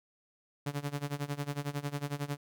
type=tone with tremolo; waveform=sawtooth; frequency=143.7 Hz; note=D3; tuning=37 cents flat; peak=-27 dBFS; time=0.66-2.37 s; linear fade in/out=5 ms; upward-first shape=sine; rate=11 Hz; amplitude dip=90%; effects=none